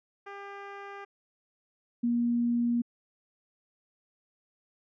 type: tone pair in turn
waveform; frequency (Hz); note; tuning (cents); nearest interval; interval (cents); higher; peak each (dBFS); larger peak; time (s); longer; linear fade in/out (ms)
10% pulse / sine; 400 / 237.8; G4 / A#3; +35 / +35; major sixth; 900; first; -31 / -24; second; 0.26-1.05 / 2.03-2.82; neither; 10
effects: low-pass 2000 Hz 12 dB/octave